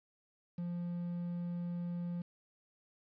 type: tone with quantisation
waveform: triangle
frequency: 174.1 Hz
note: F3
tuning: 5 cents flat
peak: -34 dBFS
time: 0.58-2.22 s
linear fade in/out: 5 ms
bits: 10
effects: resampled to 11025 Hz